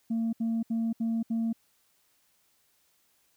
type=tone bursts; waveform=sine; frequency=227.5 Hz; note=A#3; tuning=42 cents flat; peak=-24 dBFS; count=5; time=0.1-1.53 s; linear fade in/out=10 ms; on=230 ms; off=70 ms; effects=tanh soft clip ceiling -24 dBFS + white hiss -69 dBFS RMS until 3.36 s